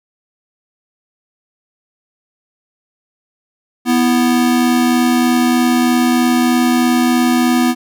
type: tone pair together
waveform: square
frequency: 246.3 / 329.5 Hz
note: B3 / E4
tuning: -5 / -1 cents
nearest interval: perfect fourth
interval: 504 cents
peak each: -12 / -18 dBFS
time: 3.85-7.75 s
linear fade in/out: 50 ms
effects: none